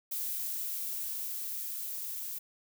violet noise with level ramp, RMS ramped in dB -35 to -39 dBFS, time 0.11-2.39 s, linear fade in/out 10 ms, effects none

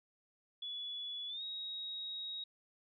sine tone with pitch glide, 3415 to 3789 Hz, G#7 to A#7, +48 to +27 cents, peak -40 dBFS, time 0.62-2.44 s, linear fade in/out 5 ms, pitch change +179 cents, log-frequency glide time 1.28-1.43 s, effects none

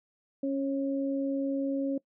sine tone pair together, 275.4 / 545.7 Hz, C#4 / C#5, -11 / -27 cents, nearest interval octave, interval 1184 cents, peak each -28 / -33 dBFS, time 0.43-1.98 s, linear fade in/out 5 ms, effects noise-tail reverb RT60 0.1 s tail -22 dB re dry

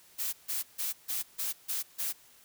blue noise bursts, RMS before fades -33 dBFS, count 7, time 0.18-2.13 s, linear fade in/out 20 ms, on 150 ms, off 150 ms, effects white hiss -59 dBFS RMS until 2.44 s

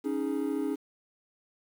triangle chord, C# suspended second, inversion none, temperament equal, 277.2 / 311.1 / 415.3 Hz, C#4 / D#4 / G#4, 0 / 0 / 0 cents, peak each -29 / -30 / -32 dBFS, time 0.04-0.76 s, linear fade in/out 20 ms, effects tanh soft clip ceiling -18 dBFS + 9-bit

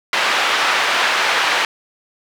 pink band-pass noise, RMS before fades -17 dBFS, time 0.13-1.65 s, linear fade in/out 2 ms, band 990 to 3200 Hz, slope 12 dB/octave, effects none

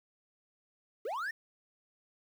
triangle linear sweep, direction up, 380 to 1864.7 Hz, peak -32 dBFS, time 1.05-1.31 s, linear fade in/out 5 ms, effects 10-bit

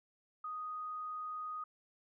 sine tone, 1244.5 Hz, D#6, in tune, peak -39 dBFS, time 0.44-1.64 s, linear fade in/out 5 ms, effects none

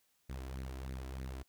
sawtooth tone with flanger, 65.41 Hz, C2, in tune, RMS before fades -43 dBFS, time 0.29-1.43 s, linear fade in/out 10 ms, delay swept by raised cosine 0.46 to 3.06 ms, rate 3.2 Hz, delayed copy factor +0.6, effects white hiss -75 dBFS RMS until 1.48 s

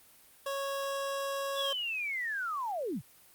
25% pulse tone, 552 Hz, C#5, 7 cents flat, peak -29 dBFS, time 0.46-1.73 s, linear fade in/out 5 ms
sine linear sweep, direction down, 3500 to 92.5 Hz, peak -32 dBFS, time 1.55-3.02 s, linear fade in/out 50 ms
effects white hiss -59 dBFS RMS until 3.34 s + Opus 32 kbps

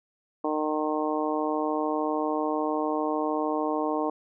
harmonic tone, 153.2 Hz, D#3, 27 cents flat, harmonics 2 / 3 / 4 / 5 / 6 / 7, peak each -29 / -31 / -32 / -33 / -34 / -34 dBFS, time 0.44-4.1 s, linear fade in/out 5 ms, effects none

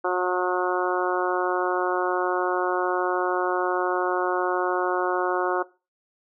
harmonic tone, 181.3 Hz, F#3, 35 cents flat, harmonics 2 / 3 / 4 / 5 / 6 / 7 / 8, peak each -26 / -28 / -29 / -30 / -31 / -31 / -32 dBFS, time 0.04-5.63 s, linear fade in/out 10 ms, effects noise-tail reverb RT60 0.3 s tail -19 dB re dry

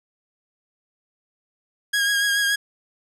sawtooth tone with vibrato, 1638 Hz, G#6, 24 cents flat, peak -15 dBFS, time 1.93-2.56 s, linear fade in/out 10 ms, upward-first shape triangle, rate 7 Hz, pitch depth 31 cents each way, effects low-pass 12000 Hz 12 dB/octave

